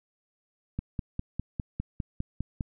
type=click train; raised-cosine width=5 ms; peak=-18 dBFS; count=10; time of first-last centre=0.79-2.608 s; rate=4.95 Hz; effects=none